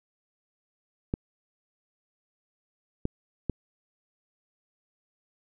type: clicks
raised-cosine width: 3 ms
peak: -14 dBFS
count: 3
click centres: 1.139 / 3.054 / 3.497 s
effects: none